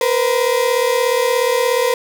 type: tone pair together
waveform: 35% pulse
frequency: 473.3 / 510.2 Hz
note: A#4 / C5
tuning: +26 / -44 cents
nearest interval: minor second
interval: 130 cents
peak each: -15 dBFS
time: 0.01-1.94 s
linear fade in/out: 2 ms
effects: none